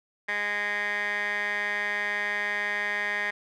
15% pulse tone with band-pass filter, 206 Hz, G#3, 14 cents flat, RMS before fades -29 dBFS, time 0.28-3.31 s, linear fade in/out 10 ms, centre 1800 Hz, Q 5, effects none

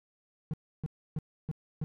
triangle tone bursts, 155.56 Hz, D#3, in tune, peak -28 dBFS, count 5, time 0.51-1.84 s, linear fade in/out 0 ms, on 26 ms, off 300 ms, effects none

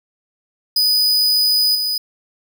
45% pulse tone with level steps, 4977 Hz, D#8, in tune, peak -12 / -17 dBFS, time 0.76-1.98 s, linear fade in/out 5 ms, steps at 1.75 s, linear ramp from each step 2 ms, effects none

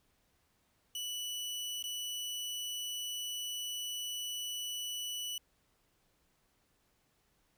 sawtooth tone with dropouts, 2960 Hz, F#7, in tune, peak -34 dBFS, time 0.95-5.38 s, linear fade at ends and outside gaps 2 ms, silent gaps 1.826-1.839 s, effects pink hiss -74 dBFS RMS until 7.57 s

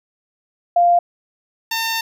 sine / 10% pulse tone pair in turn, 697 / 905.3 Hz, F5 / A5, -4 / +49 cents, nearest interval perfect fourth, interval 453 cents, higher second, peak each -10 / -11 dBFS, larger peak first, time 0.76-0.99 / 1.71-2.01 s, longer second, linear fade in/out 5 ms, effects none

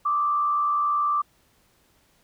sine tone with frequency modulation, 1174.7 Hz, D6, in tune, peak -20 dBFS, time 0.05-1.22 s, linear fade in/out 10 ms, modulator 81.5 Hz, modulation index 0.49, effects pink hiss -63 dBFS RMS until 2.23 s

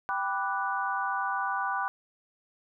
sine chord, G major seventh, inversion none, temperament equal, 784 / 987.8 / 1174.7 / 1480 Hz, G5 / B5 / D6 / F#6, 0 / 0 / 0 / 0 cents, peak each -33 dBFS, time 0.09-1.88 s, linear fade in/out 0 ms, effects none

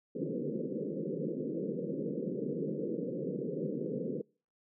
white band-pass noise, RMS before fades -36 dBFS, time 0.15-4.22 s, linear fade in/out 10 ms, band 140 to 520 Hz, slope 96 dB/octave, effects noise-tail reverb RT60 0.4 s tail -26 dB re dry

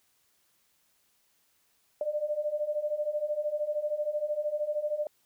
sine beating tone pair, 590 / 603 Hz, D5 / D5, +8 / +46 cents, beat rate 13 Hz, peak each -33 / -30 dBFS, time 2.01-5.07 s, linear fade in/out 2 ms, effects white hiss -70 dBFS RMS until 5.25 s

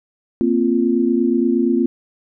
sine chord, Bb suspended second, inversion none, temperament equal with one note detuned, 233.1 / 261.6 / 346 Hz, Bb3 / C4 / F4, 0 / 0 / -16 cents, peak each -18 dBFS, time 0.41-1.86 s, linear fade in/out 0 ms, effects none

